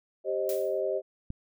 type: chord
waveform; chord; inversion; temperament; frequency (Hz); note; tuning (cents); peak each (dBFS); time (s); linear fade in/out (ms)
sine; C minor; second; equal with one note detuned; 392 / 531.2 / 622.3; G4 / C5 / Eb5; 0 / +26 / 0; -31; 0.24-1.02; 50
type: noise with exponential decay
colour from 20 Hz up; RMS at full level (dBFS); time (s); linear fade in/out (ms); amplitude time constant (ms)
blue; -36; 0.49-0.81; 2; 69
type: click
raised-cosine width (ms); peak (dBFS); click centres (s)
5; -23; 1.304
effects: none